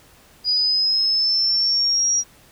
sine linear sweep, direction up, 4900 to 5720 Hz, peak -16 dBFS, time 0.44-2.24 s, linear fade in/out 50 ms, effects pink hiss -51 dBFS RMS until 2.51 s

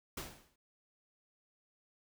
pink noise with exponential decay, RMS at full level -39 dBFS, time 0.17-0.56 s, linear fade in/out 5 ms, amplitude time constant 84 ms, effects none

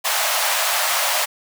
pink high-pass noise, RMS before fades -20 dBFS, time 0.04-1.26 s, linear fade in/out 20 ms, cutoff 610 Hz, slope 48 dB/octave, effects none

